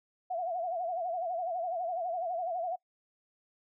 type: tone with vibrato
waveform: sine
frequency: 698.5 Hz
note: F5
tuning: in tune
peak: -31 dBFS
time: 0.3-2.76 s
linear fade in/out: 10 ms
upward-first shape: sine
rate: 12 Hz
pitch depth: 110 cents each way
effects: noise-tail reverb RT60 0.1 s tail -23 dB re dry